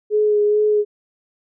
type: tone with vibrato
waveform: sine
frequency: 420 Hz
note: G#4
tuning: 19 cents sharp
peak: -13 dBFS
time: 0.1-0.85 s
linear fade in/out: 50 ms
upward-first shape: sine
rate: 2.3 Hz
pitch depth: 19 cents each way
effects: none